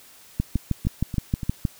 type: two click trains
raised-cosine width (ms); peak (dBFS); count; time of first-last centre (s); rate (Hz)
5; -9 / -17; 9 / 4; 0.4-1.652 / 0.56-1.432; 6.39 / 3.44
effects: white hiss -50 dBFS RMS until 1.79 s